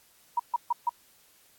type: tone bursts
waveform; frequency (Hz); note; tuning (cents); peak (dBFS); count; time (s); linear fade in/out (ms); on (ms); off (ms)
sine; 955; A#5; +42; -22; 4; 0.37-0.894; 5; 26; 140
effects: white hiss -61 dBFS RMS until 1.58 s + AAC 64 kbps